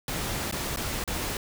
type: noise with dropouts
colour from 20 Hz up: pink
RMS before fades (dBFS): -31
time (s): 0.08-1.37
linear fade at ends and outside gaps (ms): 2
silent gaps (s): 0.513-0.524 / 0.762-0.771 / 1.04-1.076
effects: none